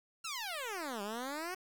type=exponential two-way sweep; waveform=10% pulse; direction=down then up; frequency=1400 to 196 to 380.8 Hz; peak=-30 dBFS; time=0.24-1.55 s; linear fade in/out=10 ms; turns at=1.02 s; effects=10-bit